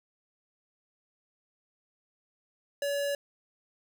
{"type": "tone", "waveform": "square", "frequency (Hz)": 568, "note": "C#5", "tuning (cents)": 42, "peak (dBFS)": -29, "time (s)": [2.82, 3.15], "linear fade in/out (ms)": 2, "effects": []}